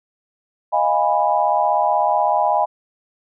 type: chord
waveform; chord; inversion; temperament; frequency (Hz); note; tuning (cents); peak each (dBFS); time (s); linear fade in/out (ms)
sine; F half-diminished seventh; third; equal with one note detuned; 622.3 / 698.5 / 823.4 / 987.8; Eb5 / F5 / Ab5 / Cb6; 0 / 0 / -15 / 0; -21 / -21 / -18 / -21; 0.72-2.66; 20
effects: none